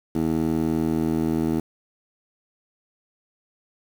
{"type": "tone with band-pass filter", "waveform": "15% pulse", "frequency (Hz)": 80.3, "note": "E2", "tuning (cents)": -45, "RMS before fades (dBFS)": -23, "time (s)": [0.15, 1.6], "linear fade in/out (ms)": 5, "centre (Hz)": 320, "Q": 1.6, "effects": ["7-bit"]}